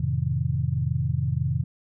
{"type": "chord", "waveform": "sine", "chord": "F dominant seventh", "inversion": "none", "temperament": "just", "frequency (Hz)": [87.31, 109.13, 130.96, 157.15], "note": ["F2", "A2", "C3", "Eb3"], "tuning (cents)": [0, -14, 2, 18], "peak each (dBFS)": [-29, -30, -25, -29], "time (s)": [0, 1.64], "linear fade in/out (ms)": 5, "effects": []}